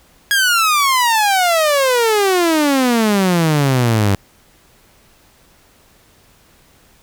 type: exponential sweep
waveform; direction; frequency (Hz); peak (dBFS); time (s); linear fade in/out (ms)
sawtooth; down; 1661.2 to 96.1; -8; 0.31-4.15; 0
effects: pink hiss -51 dBFS RMS until 7.02 s